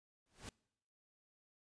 pink noise with exponential growth, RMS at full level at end -45 dBFS, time 0.26-0.49 s, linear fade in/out 1 ms, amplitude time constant 48 ms, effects noise-tail reverb RT60 0.8 s tail -25 dB re dry + resampled to 22050 Hz

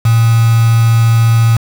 sine tone with quantisation, 114.3 Hz, A#2, 34 cents flat, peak -6 dBFS, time 0.05-1.57 s, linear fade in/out 5 ms, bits 3, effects none

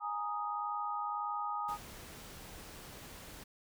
sine chord, Ab suspended second, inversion none, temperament equal, 830.6 / 932.3 / 1244.5 Hz, Ab5 / Bb5 / Eb6, 0 / 0 / 0 cents, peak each -39 / -42 / -37 dBFS, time 0-1.78 s, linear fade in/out 50 ms
pink noise, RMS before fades -50 dBFS, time 1.68-3.44 s, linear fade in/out 10 ms
effects none

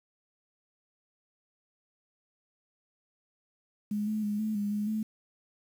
sine tone with pitch steps, 208.3 / 215 / 207.6 / 216.5 / 204.7 / 208.3 / 217 Hz, G#3 / A3 / G#3 / A3 / G#3 / G#3 / A3, +5 / -40 / 0 / -28 / -25 / +5 / -24 cents, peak -28 dBFS, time 3.91-5.03 s, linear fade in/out 5 ms, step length 160 ms, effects 9-bit

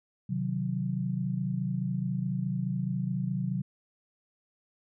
sine chord, C diminished, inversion none, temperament equal, 130.81 / 155.56 / 185 Hz, C3 / Eb3 / Gb3, 0 / 0 / 0 cents, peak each -32 / -35 / -31 dBFS, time 0.29-3.62 s, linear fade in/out 10 ms, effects none

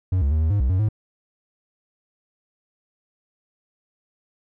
triangle tone with pitch steps, 92.4 / 70 / 77.8 / 79.6 / 102.1 / 63.1 / 92.8 / 107.4 Hz, F#2 / C#2 / D#2 / D#2 / G#2 / B1 / F#2 / A2, -2 / +18 / 0 / +40 / -29 / +38 / +6 / -41 cents, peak -15 dBFS, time 0.12-0.888 s, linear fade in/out 5 ms, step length 96 ms, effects none

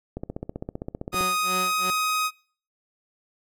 click train, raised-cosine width 2 ms, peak -18 dBFS, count 17, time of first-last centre 0.17-1.209 s, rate 15.4 Hz
sawtooth tone with pitch glide, 1243 to 1256.7 Hz, D#6 to D#6, -2 to +17 cents, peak -19 dBFS, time 1.12-2.31 s, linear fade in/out 50 ms, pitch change +19 cents, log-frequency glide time 1.27-1.62 s
15% pulse tone with tremolo, 184.7 Hz, F#3, 3 cents flat, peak -22 dBFS, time 1.13-1.9 s, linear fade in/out 0 ms, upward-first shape sine, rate 2.8 Hz, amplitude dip 100%
effects noise-tail reverb RT60 0.5 s tail -25 dB re dry

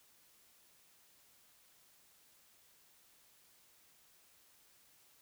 silence, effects white hiss -67 dBFS RMS until 5.21 s

